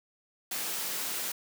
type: high-pass noise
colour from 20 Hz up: white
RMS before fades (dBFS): -34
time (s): 0.51-1.32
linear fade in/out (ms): 5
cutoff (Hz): 200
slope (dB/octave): 12
effects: none